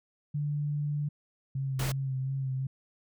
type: tone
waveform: sine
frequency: 146.83 Hz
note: D3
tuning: in tune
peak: -28 dBFS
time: 0.34-1.09 s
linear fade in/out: 10 ms
type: tone with vibrato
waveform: sine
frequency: 133.5 Hz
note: C3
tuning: 35 cents sharp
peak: -29 dBFS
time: 1.55-2.67 s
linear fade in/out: 5 ms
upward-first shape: sine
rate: 2.8 Hz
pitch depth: 34 cents each way
type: noise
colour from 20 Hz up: pink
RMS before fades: -35 dBFS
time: 1.79-1.92 s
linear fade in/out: 5 ms
effects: none